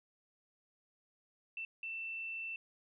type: tone bursts at uneven times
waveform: sine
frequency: 2674 Hz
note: E7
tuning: 24 cents sharp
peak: -39 dBFS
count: 2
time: 1.57-1.65 / 1.83-2.56 s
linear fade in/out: 2 ms
effects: none